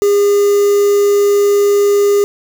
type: tone with quantisation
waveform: triangle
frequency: 406.1 Hz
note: G#4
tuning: 39 cents flat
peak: -6 dBFS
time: 0.02-2.24 s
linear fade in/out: 0 ms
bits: 4
effects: none